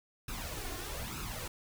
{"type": "noise with flanger", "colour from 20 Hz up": "pink", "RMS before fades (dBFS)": -40, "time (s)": [0.28, 1.48], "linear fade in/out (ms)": 5, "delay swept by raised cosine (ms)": [0.76, 2.86], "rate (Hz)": 1.1, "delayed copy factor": 0.7, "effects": []}